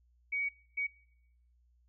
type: tone bursts at uneven times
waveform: sine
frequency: 2253 Hz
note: C#7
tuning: 28 cents sharp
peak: -31 dBFS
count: 2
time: 0.32-0.49 / 0.77-0.87 s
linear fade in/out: 10 ms
effects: noise-tail reverb RT60 0.8 s tail -23 dB re dry + added 60 Hz sine -65 dBFS peak until 1.88 s